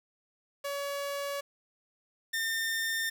sawtooth tone pair in turn, 565 / 1809.4 Hz, C#5 / A6, +33 / +48 cents, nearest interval octave + minor sixth, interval 2015 cents, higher second, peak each -29 / -26 dBFS, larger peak second, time 0.64-1.41 / 2.33-3.1 s, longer neither, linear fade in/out 10 ms, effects 9-bit

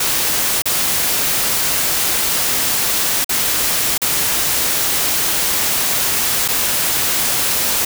white noise with dropouts, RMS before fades -17 dBFS, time 0-7.85 s, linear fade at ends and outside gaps 5 ms, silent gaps 0.621-0.656 / 3.245-3.292 / 3.979-4.017 / 6.48-6.485 s, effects none

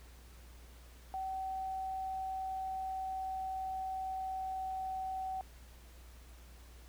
sine tone with pitch glide, 763 to 758.6 Hz, G5 to F#5, -47 to +43 cents, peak -36 dBFS, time 1.14-5.41 s, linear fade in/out 0 ms, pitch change -10 cents, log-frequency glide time 1.32-4.71 s, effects added 60 Hz sine -53 dBFS peak until 6.88 s + pink hiss -61 dBFS RMS until 6.88 s

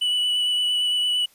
triangle tone with vibrato, 2960 Hz, F#7, in tune, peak -18 dBFS, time 0.01-1.26 s, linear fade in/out 10 ms, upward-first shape sine, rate 8.8 Hz, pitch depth 14 cents each way, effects white hiss -57 dBFS RMS until 1.34 s + resampled to 32000 Hz

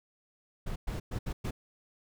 brown noise bursts at uneven times, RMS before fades -34 dBFS, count 5, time 0.66-0.76 / 0.87-1 / 1.11-1.19 / 1.26-1.33 / 1.44-1.51 s, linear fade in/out 10 ms, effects none

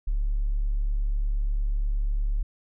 triangle tone, 35.79 Hz, D1, 44 cents flat, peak -18 dBFS, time 0.07-2.43 s, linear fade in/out 10 ms, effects tanh soft clip ceiling -20 dBFS

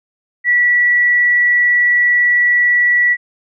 sine tone, 1947 Hz, B6, 25 cents flat, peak -9 dBFS, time 0.44-3.17 s, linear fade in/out 50 ms, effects none

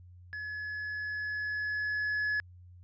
triangle tone with level ramp, 1701 Hz, G#6, 41 cents sharp, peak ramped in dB -35 to -26 dBFS, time 0.33-2.4 s, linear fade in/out 0 ms, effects added 89 Hz sine -50 dBFS peak until 2.83 s + resampled to 16000 Hz

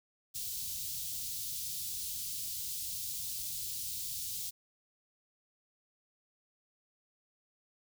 white band-stop noise, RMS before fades -39 dBFS, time 0.34-4.51 s, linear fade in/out 20 ms, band 150 to 3600 Hz, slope 24 dB/octave, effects none

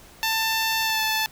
10% pulse tone with pitch glide, 890 to 875.2 Hz, A5 to A5, +20 to -9 cents, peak -13 dBFS, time 0.23-1.26 s, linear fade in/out 0 ms, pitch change -29 cents, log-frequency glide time 0.82-1 s, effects pink hiss -49 dBFS RMS until 1.31 s

